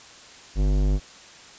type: tone with tanh clipping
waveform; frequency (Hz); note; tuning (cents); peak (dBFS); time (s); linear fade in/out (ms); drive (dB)
sine; 49.36; G1; +13; -20; 0.55-1; 50; 18
effects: white hiss -46 dBFS RMS until 1.58 s + resampled to 16000 Hz